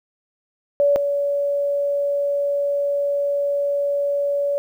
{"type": "tone pair in turn", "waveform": "sine", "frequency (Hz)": [571, 568.7], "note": ["D5", "C#5"], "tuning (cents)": [-49, 44], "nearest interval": "unison", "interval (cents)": 7, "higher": "first", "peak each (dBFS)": [-13, -18], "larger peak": "first", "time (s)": [[0.8, 0.96], [0.96, 4.58]], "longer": "second", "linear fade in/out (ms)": 0, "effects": ["9-bit"]}